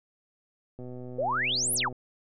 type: click train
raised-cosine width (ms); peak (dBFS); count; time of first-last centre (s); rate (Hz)
2; -29; 143; 0.79-1.926; 125
type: exponential two-way sweep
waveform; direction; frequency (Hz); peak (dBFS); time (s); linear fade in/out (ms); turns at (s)
sine; up then down; 474.9 to 11810 to 707; -25; 1.18-1.89; 10; 1.74
effects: none